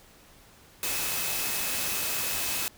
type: tone in noise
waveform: sine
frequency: 2575 Hz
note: E7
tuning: 41 cents flat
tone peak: -39 dBFS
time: 0.83-2.68 s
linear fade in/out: 0 ms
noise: white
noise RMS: -30 dBFS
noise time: 0.83-2.68 s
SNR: -12 dB
effects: pink hiss -55 dBFS RMS until 2.77 s